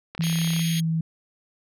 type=click train; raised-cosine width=0.3 ms; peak=-20 dBFS; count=16; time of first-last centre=0.15-0.594 s; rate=33.8 Hz
type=tone with pitch glide; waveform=sine; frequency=164.81 to 162.35 Hz; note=E3 to E3; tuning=0 to -26 cents; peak=-21 dBFS; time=0.19-1.01 s; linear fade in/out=5 ms; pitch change=-26 cents; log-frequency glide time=0.72-0.88 s
type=band-pass noise; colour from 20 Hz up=white; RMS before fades=-35 dBFS; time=0.22-0.8 s; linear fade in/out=0 ms; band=1900 to 4700 Hz; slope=48 dB/octave
type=tone; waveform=15% pulse; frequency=3255 Hz; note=G#7; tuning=36 cents flat; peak=-25 dBFS; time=0.23-0.81 s; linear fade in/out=10 ms
effects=none